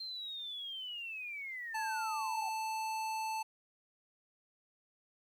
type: linear sweep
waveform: sine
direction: down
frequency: 4186 to 740 Hz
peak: -40 dBFS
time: 0-2.49 s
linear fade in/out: 5 ms
type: tone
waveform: square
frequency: 880 Hz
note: A5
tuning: in tune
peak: -36 dBFS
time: 1.74-3.43 s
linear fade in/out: 10 ms
effects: low-pass 12000 Hz 12 dB/octave + 11-bit